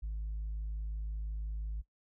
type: tone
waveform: sine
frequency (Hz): 52.9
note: G#1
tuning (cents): +33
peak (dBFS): -33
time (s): 0.02-1.82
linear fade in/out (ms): 20
effects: noise-tail reverb RT60 0.1 s tail -19 dB re dry + tanh soft clip ceiling -33 dBFS